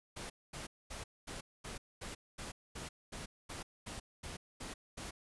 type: noise bursts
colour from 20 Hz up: pink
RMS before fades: -45 dBFS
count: 14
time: 0.16-5.11 s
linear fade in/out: 10 ms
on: 140 ms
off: 230 ms
effects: resampled to 24000 Hz